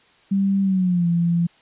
sine tone with pitch glide, 196 to 170.63 Hz, G3 to F3, 0 to -40 cents, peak -16 dBFS, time 0.31-1.47 s, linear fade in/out 10 ms, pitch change -240 cents, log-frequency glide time 0.62-1.07 s, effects white hiss -55 dBFS RMS until 1.61 s + resampled to 8000 Hz

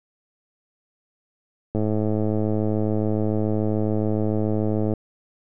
click train, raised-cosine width 2 ms, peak -11 dBFS, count 342, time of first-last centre 1.75-4.937 s, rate 107 Hz, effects none

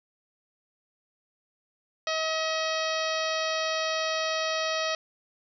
harmonic tone, 637 Hz, D#5, 41 cents sharp, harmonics 1 / 2 / 3 / 4 / 5 / 6 / 7 / 8 / 9, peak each -30 / -33 / -35 / -36 / -37 / -38 / -38 / -39 / -40 dBFS, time 2.07-4.95 s, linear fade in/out 2 ms, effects none

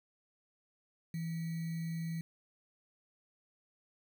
sine tone with sample-and-hold, 164.81 Hz, E3, in tune, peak -35 dBFS, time 1.14-2.21 s, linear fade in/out 2 ms, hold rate 2100 Hz, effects none

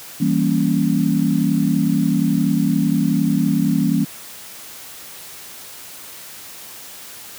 sine chord, E diminished seventh, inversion none, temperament equal, 164.81 / 196 / 233.1 / 277.2 Hz, E3 / G3 / Bb3 / Db4, 0 / 0 / 0 / 0 cents, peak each -20 dBFS, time 0.2-4.05 s, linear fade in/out 10 ms, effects white hiss -37 dBFS RMS until 7.38 s + high-pass 80 Hz 12 dB/octave

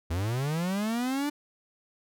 45% pulse linear sweep, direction up, 78 to 297.1 Hz, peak -27 dBFS, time 0.1-1.3 s, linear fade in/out 10 ms, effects none

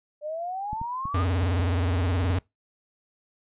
sine exponential sweep, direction up, 586 to 1267 Hz, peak -29 dBFS, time 0.21-1.26 s, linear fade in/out 50 ms
clicks, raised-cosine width 5 ms, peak -23 dBFS, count 7, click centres 0.731 / 0.815 / 1.055 / 1.432 / 1.599 / 2.243 / 2.303 s
square tone with vibrato, 89.4 Hz, F2, 41 cents sharp, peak -23 dBFS, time 1.14-2.39 s, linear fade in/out 5 ms, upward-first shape triangle, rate 19 Hz, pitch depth 170 cents each way
effects noise-tail reverb RT60 0.2 s tail -24 dB re dry + resampled to 8000 Hz

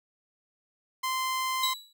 sawtooth tone, 1039 Hz, C6, 12 cents flat, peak -24 dBFS, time 1.03-1.74 s, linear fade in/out 10 ms
40% pulse tone with exponential decay, 3921 Hz, B7, 13 cents flat, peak -22 dBFS, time 1.63-1.93 s, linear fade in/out 5 ms, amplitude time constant 64 ms
effects none

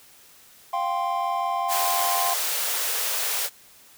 triangle chord, F suspended second, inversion none, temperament equal, 698.5 / 784 / 1046.5 Hz, F5 / G5 / C6, 0 / 0 / 0 cents, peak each -26 / -26 / -25 dBFS, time 0.73-2.34 s, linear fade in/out 5 ms
white high-pass noise, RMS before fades -26 dBFS, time 1.68-3.5 s, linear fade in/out 50 ms, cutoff 410 Hz, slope 96 dB/octave
effects white hiss -52 dBFS RMS until 3.97 s

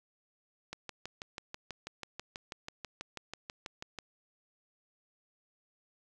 click train, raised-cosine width 0.2 ms, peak -23 dBFS, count 21, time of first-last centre 0.73-3.987 s, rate 6.14 Hz, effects none

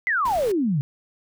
sine exponential sweep, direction down, 2093 to 130.81 Hz, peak -19 dBFS, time 0.07-0.81 s, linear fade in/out 0 ms
pink noise, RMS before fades -37 dBFS, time 0.25-0.52 s, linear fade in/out 5 ms
effects none

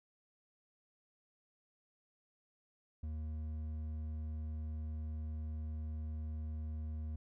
triangle tone with hard clipping, 77.5 Hz, D#2, 6 cents flat, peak -40 dBFS, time 3.03-7.16 s, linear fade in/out 5 ms, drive 9 dB, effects none

